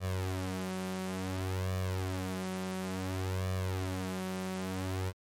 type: tone with flanger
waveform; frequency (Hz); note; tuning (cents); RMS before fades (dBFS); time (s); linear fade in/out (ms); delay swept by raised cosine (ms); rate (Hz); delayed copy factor
sawtooth; 93.5; F#2; +19; -35; 0-5.13; 50; 1.7 to 5.6; 0.57; +0.8
effects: MP3 64 kbps